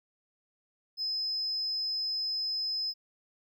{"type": "tone", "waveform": "triangle", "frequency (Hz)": 5100, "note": "D#8", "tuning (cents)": 42, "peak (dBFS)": -27, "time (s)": [0.97, 2.94], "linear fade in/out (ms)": 50, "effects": ["tanh soft clip ceiling -27 dBFS"]}